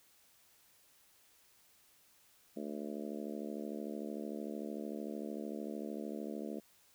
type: harmonic tone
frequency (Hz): 73.3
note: D2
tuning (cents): -3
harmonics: 3 / 4 / 5 / 6 / 7 / 8 / 9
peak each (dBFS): -43 / -45 / -47 / -49 / -50 / -51 / -52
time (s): 2.56-6.6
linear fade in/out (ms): 10
effects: white hiss -67 dBFS RMS until 6.94 s